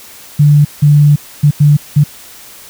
sine tone bursts at uneven times, 146.83 Hz, D3, in tune, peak -3 dBFS, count 5, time 0.39-0.65 / 0.82-1.16 / 1.43-1.51 / 1.6-1.77 / 1.96-2.04 s, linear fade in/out 10 ms, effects white hiss -35 dBFS RMS until 2.69 s

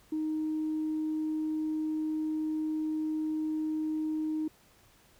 sine tone, 311.1 Hz, D#4, in tune, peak -28 dBFS, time 0.12-4.48 s, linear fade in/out 5 ms, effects tanh soft clip ceiling -25 dBFS + pink hiss -62 dBFS RMS until 5.19 s

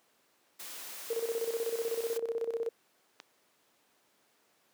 white noise, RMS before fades -44 dBFS, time 0.59-2.18 s, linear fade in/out 10 ms
sine tone with tremolo, 460 Hz, A#4, 23 cents flat, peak -28 dBFS, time 1.1-2.69 s, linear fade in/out 5 ms, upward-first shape square, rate 16 Hz, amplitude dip 70%
click, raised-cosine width 0.2 ms, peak -27 dBFS, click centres 3.201 s
effects pink hiss -69 dBFS RMS until 4.73 s + high-pass 300 Hz 12 dB/octave

